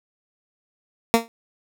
15% pulse tone with exponential decay, 229.9 Hz, A#3, 24 cents flat, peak -3 dBFS, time 1.14-1.28 s, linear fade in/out 0 ms, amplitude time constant 29 ms, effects none

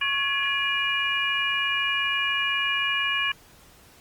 sine tone cluster, 1103 / 1690 / 2398 / 2886 Hz, C#6 / G#6 / D7 / F#7, -9 / +30 / +36 / -44 cents, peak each -31 / -28 / -27 / -27 dBFS, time 0.01-3.32 s, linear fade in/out 5 ms, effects pink hiss -53 dBFS RMS until 4 s + Opus 24 kbps

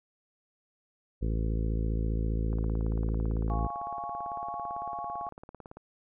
harmonic tone, 55 Hz, A1, in tune, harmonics 1 / 2 / 3 / 4 / 5 / 6 / 7 / 8 / 9, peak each -28 / -34 / -38 / -40 / -42 / -44 / -45 / -46 / -47 dBFS, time 1.21-3.68 s, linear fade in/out 20 ms
click train, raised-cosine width 1 ms, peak -31 dBFS, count 59, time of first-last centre 2.53-5.77 s, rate 17.9 Hz
sine chord, Db major, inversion first, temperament equal, 698.5 / 830.6 / 1108.7 Hz, F5 / Ab5 / Db6, 0 / 0 / 0 cents, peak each -38 dBFS, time 3.5-5.29 s, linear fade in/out 0 ms
effects none

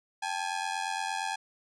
sawtooth ring-modulated tone, 830.6 Hz, G#5, in tune, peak -24 dBFS, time 0.22-1.36 s, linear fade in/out 10 ms, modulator 44.3 Hz, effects resampled to 22050 Hz

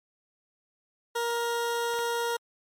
20% pulse tone, 470 Hz, A#4, 14 cents sharp, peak -22 dBFS, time 1.15-2.37 s, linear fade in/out 10 ms
clicks, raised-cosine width 0.3 ms, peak -28 / -24 dBFS, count 2, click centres 1.939 / 1.99 s
effects MP3 64 kbps

